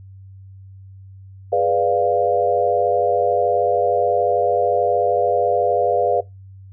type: chord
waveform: sine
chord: G# diminished seventh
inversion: none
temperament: equal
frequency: 415.3 / 493.9 / 587.3 / 698.5 Hz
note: G#4 / B4 / D5 / F5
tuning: 0 / 0 / 0 / 0 cents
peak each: -23 / -19 / -21 / -19 dBFS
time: 1.52-6.21 s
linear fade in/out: 10 ms
effects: noise-tail reverb RT60 0.2 s tail -21 dB re dry + added 96 Hz sine -38 dBFS peak until 6.72 s